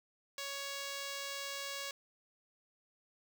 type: tone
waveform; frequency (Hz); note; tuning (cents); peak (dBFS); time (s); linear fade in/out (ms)
5% pulse; 557; C#5; +8; -28; 0.38-1.91; 2
effects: none